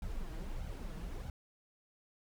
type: noise with flanger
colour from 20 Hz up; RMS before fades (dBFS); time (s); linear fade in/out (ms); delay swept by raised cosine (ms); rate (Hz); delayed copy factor
brown; -41; 0.02-1.3; 2; 1.3 to 6.4; 1.6; +0.75
effects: none